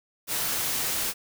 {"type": "noise", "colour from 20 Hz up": "white", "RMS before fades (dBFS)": -28, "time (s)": [0.27, 1.14], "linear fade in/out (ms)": 50, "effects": []}